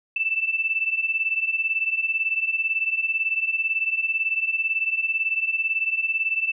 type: beating tone pair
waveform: sine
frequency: 2637 / 2655 Hz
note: E7 / E7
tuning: 0 / +12 cents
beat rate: 18 Hz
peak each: -26 / -23 dBFS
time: 0.16-6.52 s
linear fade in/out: 5 ms
effects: none